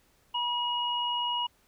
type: tone pair together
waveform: sine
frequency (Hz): 965.1 / 2890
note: B5 / F#7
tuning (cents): -40 / -41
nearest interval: octave + perfect fifth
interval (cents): 1899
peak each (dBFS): -30 / -30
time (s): 0.34-1.47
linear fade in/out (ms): 10
effects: pink hiss -66 dBFS RMS until 1.67 s